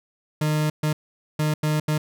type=tone bursts at uneven times; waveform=40% pulse; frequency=152.7 Hz; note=D#3; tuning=32 cents flat; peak=-19 dBFS; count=5; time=0.41-0.7 / 0.83-0.93 / 1.39-1.54 / 1.63-1.8 / 1.88-1.98 s; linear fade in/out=5 ms; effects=none